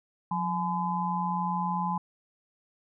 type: tone cluster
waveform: sine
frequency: 178.3 / 849 / 1016 Hz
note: F3 / G#5 / B5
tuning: +36 / +38 / +49 cents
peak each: -31 dBFS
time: 0.31-1.98 s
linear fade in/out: 5 ms
effects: none